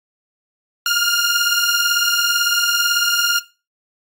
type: beating tone pair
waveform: 15% pulse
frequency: 1401 / 1419 Hz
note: F6 / F6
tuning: +5 / +27 cents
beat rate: 18 Hz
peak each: -12 dBFS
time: 0.86-3.39 s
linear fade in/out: 2 ms
effects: noise-tail reverb RT60 0.3 s tail -17 dB re dry + AAC 48 kbps